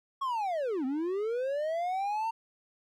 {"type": "linear two-way sweep", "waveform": "triangle", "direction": "down then up", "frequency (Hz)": [1115, 251.2, 919], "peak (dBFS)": -27, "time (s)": [0.21, 2.31], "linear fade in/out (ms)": 10, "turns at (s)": 0.85, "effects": []}